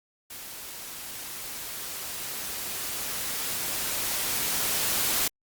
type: noise with level ramp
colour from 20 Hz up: white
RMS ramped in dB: -41 to -25 dBFS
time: 0.3-5.28 s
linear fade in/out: 5 ms
effects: Opus 48 kbps